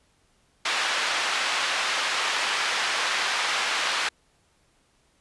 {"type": "band-pass noise", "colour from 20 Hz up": "pink", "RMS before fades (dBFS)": -26, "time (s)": [0.65, 4.09], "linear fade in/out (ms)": 5, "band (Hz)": [1100, 4400], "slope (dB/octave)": 12, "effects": ["pink hiss -65 dBFS RMS until 5.2 s", "resampled to 24000 Hz"]}